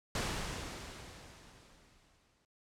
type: noise with exponential decay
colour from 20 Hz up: pink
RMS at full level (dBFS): -34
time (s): 0.15-2.45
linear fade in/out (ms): 2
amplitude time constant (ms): 500
effects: noise-tail reverb RT60 0.1 s tail -23 dB re dry + low-pass 8000 Hz 12 dB/octave